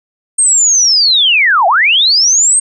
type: linear two-way sweep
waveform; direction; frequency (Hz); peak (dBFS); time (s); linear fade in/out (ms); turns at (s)
sine; down then up; 8580 to 650 to 8580; -6; 0.38-2.6; 10; 1.67
effects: none